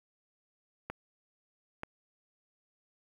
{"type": "clicks", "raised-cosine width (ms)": 0.5, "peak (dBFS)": -22, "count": 2, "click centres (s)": [0.9, 1.834], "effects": ["9-bit"]}